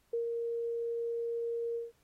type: tone with ADSR envelope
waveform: sine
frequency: 466.2 Hz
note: A#4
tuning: in tune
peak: -29 dBFS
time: 0.13-1.92 s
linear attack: 7 ms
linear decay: 110 ms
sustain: -3 dB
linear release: 160 ms
effects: pink hiss -72 dBFS RMS until 2.03 s + AAC 48 kbps